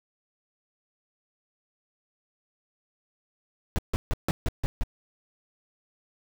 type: noise bursts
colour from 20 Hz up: brown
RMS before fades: -24 dBFS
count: 7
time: 3.76-4.835 s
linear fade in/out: 0 ms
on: 25 ms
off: 150 ms
effects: none